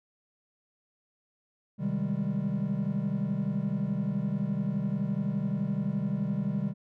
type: chord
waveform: triangle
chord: Ab major seventh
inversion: first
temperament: equal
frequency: 130.81 / 155.56 / 196 / 207.7 Hz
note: C3 / Eb3 / G3 / Ab3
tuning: 0 / 0 / 0 / 0 cents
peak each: -33 / -31 / -28 / -32 dBFS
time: 1.78-6.74 s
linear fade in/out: 50 ms
effects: tanh soft clip ceiling -18 dBFS